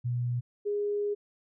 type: tone pair in turn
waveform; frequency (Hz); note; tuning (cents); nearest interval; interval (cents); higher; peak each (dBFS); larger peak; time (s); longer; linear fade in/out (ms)
sine; 121.8 / 411.5; B2 / G#4; -24 / -16; octave + major sixth; 2108; second; -27; neither; 0.04-0.41 / 0.65-1.15; second; 20
effects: none